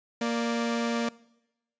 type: tone pair together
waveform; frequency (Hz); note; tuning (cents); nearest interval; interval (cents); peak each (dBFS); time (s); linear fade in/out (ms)
sawtooth; 233.2 / 587.3; A#3 / D5; +1 / 0; octave + major third; 1599; -23 / -30; 0.21-1.09; 5
effects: noise-tail reverb RT60 0.9 s tail -22 dB re dry + resampled to 16000 Hz